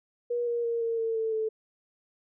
sine tone with pitch steps, 480.1 / 472.9 / 465.9 / 458.9 / 452.1 / 445.4 / 438.7 Hz, B4 / A#4 / A#4 / A#4 / A4 / A4 / A4, -49 / +25 / -1 / -27 / +47 / +21 / -5 cents, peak -26 dBFS, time 0.3-1.49 s, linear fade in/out 10 ms, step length 170 ms, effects none

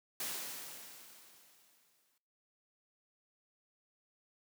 white noise with exponential decay, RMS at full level -38 dBFS, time 0.2-2.18 s, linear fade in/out 2 ms, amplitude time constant 430 ms, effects noise-tail reverb RT60 0.6 s tail -21 dB re dry + high-pass 150 Hz 12 dB/octave

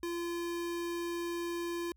square tone, 343.2 Hz, F4, 30 cents flat, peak -35 dBFS, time 0.03-1.92 s, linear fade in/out 2 ms, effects added 60 Hz sine -61 dBFS peak until 1.96 s

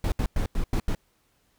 brown noise bursts at uneven times, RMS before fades -24 dBFS, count 6, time 0.04-0.12 / 0.19-0.26 / 0.36-0.46 / 0.55-0.64 / 0.73-0.8 / 0.88-0.95 s, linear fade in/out 2 ms, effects pink hiss -68 dBFS RMS until 1.58 s

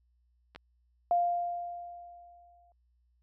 clicks, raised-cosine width 0.3 ms, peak -36 / -27 dBFS, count 2, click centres 0.549 / 0.56 s
sine tone with exponential decay, 698.5 Hz, F5, in tune, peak -22 dBFS, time 1.11-2.72 s, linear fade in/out 1 ms, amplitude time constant 350 ms
effects added 60 Hz sine -67 dBFS peak until 3.22 s

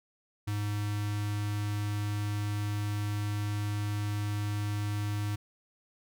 square tone with notch filter, 103.83 Hz, G#2, in tune, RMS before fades -32 dBFS, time 0.47-5.36 s, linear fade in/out 10 ms, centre 560 Hz, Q 1.2, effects none

